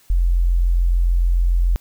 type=tone; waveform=sine; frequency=43.47 Hz; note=F1; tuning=7 cents flat; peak=-13 dBFS; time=0.1-1.76 s; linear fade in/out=0 ms; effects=white hiss -54 dBFS RMS until 1.8 s